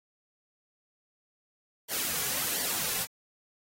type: noise with flanger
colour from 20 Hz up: white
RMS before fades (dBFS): -31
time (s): 1.88-3.07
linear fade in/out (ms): 50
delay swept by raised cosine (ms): 0.76 to 3.26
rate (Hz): 1.4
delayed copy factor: -0.65
effects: AAC 48 kbps